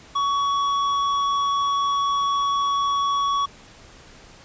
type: tone with hard clipping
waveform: sine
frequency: 1124 Hz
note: C#6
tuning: 24 cents sharp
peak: -21 dBFS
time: 0.15-3.46 s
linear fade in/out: 10 ms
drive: 8 dB
effects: pink hiss -47 dBFS RMS until 4.44 s + resampled to 16000 Hz